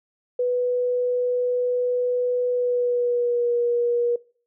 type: tone with pitch glide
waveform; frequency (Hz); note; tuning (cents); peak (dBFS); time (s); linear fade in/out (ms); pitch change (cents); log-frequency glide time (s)
sine; 493.9 to 478.2; B4 to A#4; 0 to +44; -19; 0.39-4.16; 5; -56; 2.5-3.53
effects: noise-tail reverb RT60 0.4 s tail -21 dB re dry